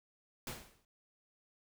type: noise with exponential decay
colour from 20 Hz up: pink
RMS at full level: -39 dBFS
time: 0.47-0.85 s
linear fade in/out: 2 ms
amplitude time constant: 81 ms
effects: none